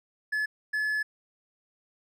triangle tone bursts at uneven times, 1716 Hz, A6, 44 cents flat, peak -24 dBFS, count 2, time 0.32-0.46 / 0.73-1.03 s, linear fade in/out 10 ms, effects none

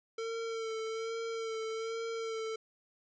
square tone with vibrato, 450 Hz, A4, 39 cents sharp, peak -36 dBFS, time 0.18-2.56 s, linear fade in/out 5 ms, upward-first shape sine, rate 1.2 Hz, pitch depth 26 cents each way, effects resampled to 16000 Hz

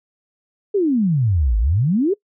sine exponential two-way sweep, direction down then up, 426.9 to 50.1 to 426.9 Hz, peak -14 dBFS, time 0.74-2.14 s, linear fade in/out 10 ms, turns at 1.58 s, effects noise-tail reverb RT60 0.1 s tail -23 dB re dry

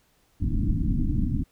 pink low-pass noise, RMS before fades -24 dBFS, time 0.4-1.44 s, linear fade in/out 20 ms, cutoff 310 Hz, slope 96 dB/octave, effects pink hiss -65 dBFS RMS until 1.51 s

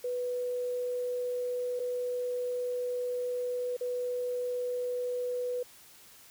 sine tone with dropouts, 493.9 Hz, B4, in tune, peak -30 dBFS, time 0.04-5.63 s, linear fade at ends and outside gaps 5 ms, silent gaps 1.794-1.799 / 3.767-3.809 s, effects white hiss -55 dBFS RMS until 6.3 s

